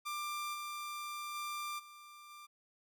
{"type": "tone with level steps", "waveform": "sawtooth", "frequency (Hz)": 1187, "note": "D6", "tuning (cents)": 18, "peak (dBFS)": [-34, -37, -35, -49, -47], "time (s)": [0.05, 2.47], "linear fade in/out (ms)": 20, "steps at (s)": [0.53, 1.34, 1.78, 2.29], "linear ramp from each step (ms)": 20, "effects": []}